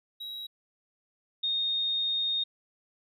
triangle / sine tone pair in turn, 3855 / 3695 Hz, B7 / A#7, -43 / -16 cents, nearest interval minor second, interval 73 cents, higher first, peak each -35 / -26 dBFS, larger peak second, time 0.2-0.47 / 1.43-2.44 s, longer second, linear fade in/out 10 ms, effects none

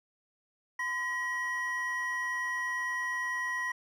triangle tone pair together, 1019.9 / 1911 Hz, C6 / A#6, -45 / +43 cents, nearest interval major seventh, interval 1088 cents, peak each -35 / -30 dBFS, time 0.79-3.72 s, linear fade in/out 5 ms, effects none

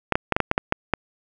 clicks, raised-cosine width 0.5 ms, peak -3 dBFS, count 9, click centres 0.123 / 0.155 / 0.323 / 0.365 / 0.403 / 0.514 / 0.579 / 0.724 / 0.937 s, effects none

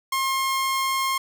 sawtooth tone, 1069 Hz, C6, 37 cents sharp, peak -18 dBFS, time 0.12-1.18 s, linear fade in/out 5 ms, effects none

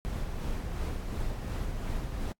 brown noise with tremolo, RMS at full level -32 dBFS, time 0.05-2.32 s, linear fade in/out 0 ms, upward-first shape sine, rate 2.8 Hz, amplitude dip 35%, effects noise-tail reverb RT60 0.1 s tail -26 dB re dry + AAC 64 kbps

